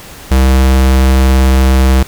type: tone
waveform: square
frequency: 65.6 Hz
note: C2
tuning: 5 cents sharp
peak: -6 dBFS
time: 0.31-2.03 s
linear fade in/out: 5 ms
effects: pink hiss -32 dBFS RMS until 2.07 s